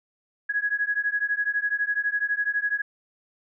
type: beating tone pair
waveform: sine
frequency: 1662 / 1674 Hz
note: G#6 / G#6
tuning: +1 / +13 cents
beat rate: 12 Hz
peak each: -26 dBFS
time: 0.49-2.82 s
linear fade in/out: 10 ms
effects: none